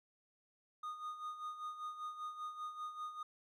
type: tone with tremolo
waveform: triangle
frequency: 1232 Hz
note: D#6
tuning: 17 cents flat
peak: -38 dBFS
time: 0.83-3.23 s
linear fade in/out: 5 ms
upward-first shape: sine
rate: 5.1 Hz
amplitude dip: 65%
effects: none